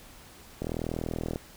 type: click train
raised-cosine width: 2 ms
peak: -18 dBFS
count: 31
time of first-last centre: 0.62-1.359 s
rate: 40.6 Hz
effects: pink hiss -51 dBFS RMS until 1.56 s